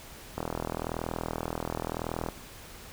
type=click train; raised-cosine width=1 ms; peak=-17 dBFS; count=79; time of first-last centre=0.38-2.287 s; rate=40.9 Hz; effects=pink hiss -47 dBFS RMS until 2.92 s